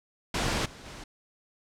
pink noise with level steps, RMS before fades -28 / -47 / -43 dBFS, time 0.34-1.04 s, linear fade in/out 5 ms, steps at 0.65 / 0.85 s, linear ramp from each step 10 ms, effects low-pass 7000 Hz 12 dB/octave

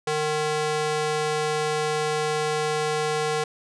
square tone with high-pass filter, 152.9 Hz, D#3, 30 cents flat, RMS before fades -25 dBFS, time 0.07-3.44 s, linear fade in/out 5 ms, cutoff 420 Hz, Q 1.1, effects resampled to 22050 Hz

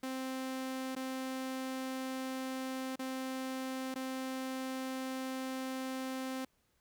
sawtooth tone with dropouts, 261.6 Hz, C4, in tune, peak -33 dBFS, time 0.03-6.45 s, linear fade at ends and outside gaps 5 ms, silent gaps 0.952-0.963 / 2.958-2.992 / 3.943-3.957 s, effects pink hiss -75 dBFS RMS until 6.8 s

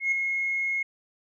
sine tone with ADSR envelope, 2162 Hz, C#7, 44 cents flat, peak -18 dBFS, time 0-0.83 s, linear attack 120 ms, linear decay 4 ms, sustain -6 dB, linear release 8 ms, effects tanh soft clip ceiling -18 dBFS

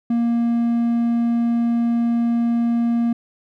triangle tone, 234.5 Hz, A#3, 11 cents sharp, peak -14 dBFS, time 0.1-3.13 s, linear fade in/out 5 ms, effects none

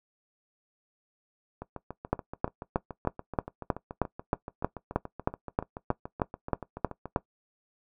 two click trains, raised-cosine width 1 ms, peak -23 / -10 dBFS, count 39 / 17, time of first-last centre 1.62-7.056 / 2.13-7.161 s, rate 6.99 / 3.18 Hz, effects noise-tail reverb RT60 0.1 s tail -18 dB re dry

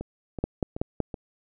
two click trains, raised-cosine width 2 ms, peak -20 / -11 dBFS, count 4 / 4, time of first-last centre 0.01-1.142 / 0.44-1.003 s, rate 2.65 / 5.33 Hz, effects none

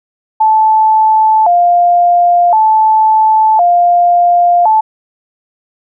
sine tone with vibrato, 782 Hz, G5, 4 cents flat, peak -5 dBFS, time 0.4-4.81 s, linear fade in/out 10 ms, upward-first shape square, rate 0.47 Hz, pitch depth 190 cents each way, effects none

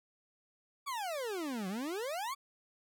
40% pulse exponential two-way sweep, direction down then up, 1173 to 180 to 1173 Hz, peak -35 dBFS, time 0.86-2.35 s, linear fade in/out 20 ms, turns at 1.68 s, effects none

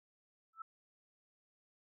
sine tone with exponential growth, 1320 Hz, E6, 2 cents sharp, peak -39 dBFS, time 0.53-0.62 s, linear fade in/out 5 ms, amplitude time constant 19 ms, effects none

